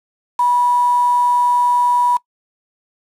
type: tone with quantisation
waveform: sine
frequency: 975 Hz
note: B5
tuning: 23 cents flat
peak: -12 dBFS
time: 0.39-2.17 s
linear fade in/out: 5 ms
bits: 5
effects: noise-tail reverb RT60 0.1 s tail -22 dB re dry + low-pass 10000 Hz 12 dB/octave